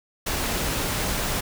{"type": "noise", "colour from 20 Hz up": "pink", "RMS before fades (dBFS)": -26, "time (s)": [0.26, 1.41], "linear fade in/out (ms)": 10, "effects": []}